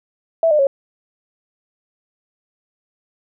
sine tone with pitch steps, 657 / 603 / 550 Hz, E5 / D5 / C#5, -6 / +46 / -14 cents, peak -11 dBFS, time 0.43-0.67 s, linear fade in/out 2 ms, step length 80 ms, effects none

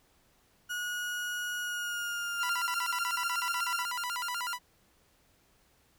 35% pulse tone with pitch glide, 1451 to 1378.3 Hz, F#6 to F6, -34 to -23 cents, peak -31 dBFS, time 0.69-3.84 s, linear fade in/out 20 ms, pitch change -89 cents, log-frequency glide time 1.61-2.73 s
sawtooth tone with vibrato, 1174.7 Hz, D6, in tune, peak -29 dBFS, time 2.37-4.59 s, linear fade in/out 50 ms, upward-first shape square, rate 8.1 Hz, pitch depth 300 cents each way
effects pink hiss -67 dBFS RMS until 5.98 s

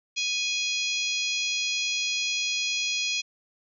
harmonic tone, 830.6 Hz, G#5, in tune, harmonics 3 / 4 / 5 / 6 / 7 / 8, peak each -29 / -31 / -33 / -35 / -36 / -37 dBFS, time 0.16-3.22 s, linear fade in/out 20 ms, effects none

